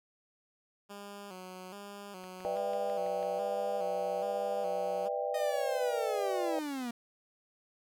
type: tone with vibrato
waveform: 10% pulse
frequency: 193.1 Hz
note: G3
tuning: 26 cents flat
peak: -36 dBFS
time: 0.89-5.09 s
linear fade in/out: 20 ms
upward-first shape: square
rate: 1.2 Hz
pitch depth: 80 cents each way
type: click train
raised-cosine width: 0.3 ms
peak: -34 dBFS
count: 7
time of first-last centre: 2.24-3.228 s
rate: 6.07 Hz
type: chord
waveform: sine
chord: E minor seventh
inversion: second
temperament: just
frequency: 494.4 / 593.3 / 659.3 / 791.1 Hz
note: B4 / D5 / E5 / G5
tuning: +2 / +18 / 0 / +16 cents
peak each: -36 / -35 / -40 / -37 dBFS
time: 2.45-6.59 s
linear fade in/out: 0 ms
type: linear sweep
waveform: 45% pulse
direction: down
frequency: 622.3 to 231.4 Hz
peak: -35 dBFS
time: 5.34-6.91 s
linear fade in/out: 5 ms
effects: none